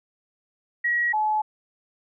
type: tone pair in turn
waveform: sine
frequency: 1910 / 856.7 Hz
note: A#6 / A5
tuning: +42 / -46 cents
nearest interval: octave + major second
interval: 1388 cents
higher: first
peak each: -20 dBFS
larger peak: neither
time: 0.84-1.13 / 1.13-1.42 s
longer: neither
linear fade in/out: 10 ms
effects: none